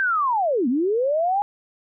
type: linear two-way sweep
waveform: sine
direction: down then up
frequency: 1601 to 227.9 to 832 Hz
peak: -18 dBFS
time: 0-1.42 s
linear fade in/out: 0 ms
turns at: 0.68 s
effects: none